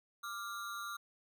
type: ring-modulated tone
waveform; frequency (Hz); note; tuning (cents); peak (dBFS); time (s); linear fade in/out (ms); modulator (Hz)
square; 1286; E6; -43; -38; 0.23-0.97; 10; 105
effects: none